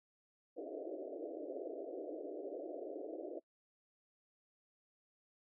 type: band-pass noise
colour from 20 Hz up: pink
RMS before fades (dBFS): -45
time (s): 0.56-3.4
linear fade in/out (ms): 20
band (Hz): 290 to 670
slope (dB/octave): 96
effects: noise-tail reverb RT60 0.1 s tail -25 dB re dry